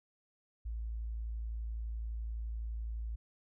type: tone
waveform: sine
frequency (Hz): 55.9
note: A1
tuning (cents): +28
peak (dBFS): -36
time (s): 0.65-3.16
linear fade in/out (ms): 10
effects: none